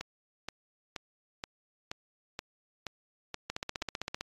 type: two click trains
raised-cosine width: 0.2 ms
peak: -17 / -19 dBFS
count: 12 / 9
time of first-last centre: 3.5-4.21 / 0.01-3.82 s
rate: 15.5 / 2.1 Hz
effects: AAC 32 kbps